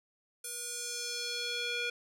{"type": "tone with band-pass filter sweep", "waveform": "square", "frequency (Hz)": 480, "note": "B4", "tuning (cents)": -49, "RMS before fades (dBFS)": -37, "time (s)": [0.44, 1.9], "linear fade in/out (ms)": 5, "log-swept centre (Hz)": [10000, 2600], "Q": 1.8, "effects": []}